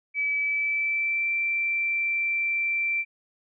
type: tone with pitch glide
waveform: sine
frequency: 2295 to 2346 Hz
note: D7 to D7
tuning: -40 to -2 cents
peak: -23 dBFS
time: 0.14-3.05 s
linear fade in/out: 50 ms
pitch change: +38 cents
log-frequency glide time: 0.38-1.3 s
effects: none